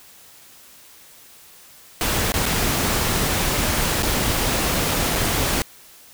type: noise with dropouts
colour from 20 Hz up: pink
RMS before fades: -21 dBFS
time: 2.01-5.62 s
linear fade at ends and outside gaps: 0 ms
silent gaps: 2.32-2.34 / 2.456-2.462 / 4.024-4.031 / 5.154-5.158 s
effects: white hiss -47 dBFS RMS until 6.13 s